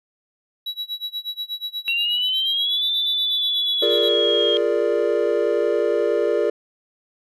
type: tone with tremolo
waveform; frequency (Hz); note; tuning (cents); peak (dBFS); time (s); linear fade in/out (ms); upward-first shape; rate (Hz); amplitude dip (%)
triangle; 3900; B7; -23; -22; 0.66-4.09; 5; sine; 8.3; 95
type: exponential two-way sweep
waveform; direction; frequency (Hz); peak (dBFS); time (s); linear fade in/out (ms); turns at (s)
sine; up then down; 2720 to 3561 to 3234; -19; 1.88-4.57; 0; 2.9
type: chord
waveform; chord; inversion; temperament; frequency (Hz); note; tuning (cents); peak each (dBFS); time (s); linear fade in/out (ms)
triangle; Bb dominant seventh; second; equal; 349.2 / 415.3 / 466.2 / 587.3; F4 / Ab4 / Bb4 / D5; 0 / 0 / 0 / 0; -23 / -20 / -20 / -21; 3.82-6.5; 5
effects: tanh soft clip ceiling -4 dBFS + resampled to 32000 Hz